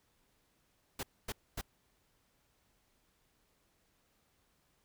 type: noise bursts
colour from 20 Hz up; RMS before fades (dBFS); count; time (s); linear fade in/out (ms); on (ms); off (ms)
pink; -39; 3; 0.99-1.613; 5; 41; 250
effects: pink hiss -74 dBFS RMS until 4.84 s